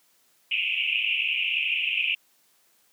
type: band-pass noise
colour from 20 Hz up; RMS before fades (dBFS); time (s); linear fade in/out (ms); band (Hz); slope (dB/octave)
pink; -26; 0.51-2.15; 5; 2400 to 2900; 96
effects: white hiss -64 dBFS RMS until 2.92 s + high-pass 150 Hz 12 dB/octave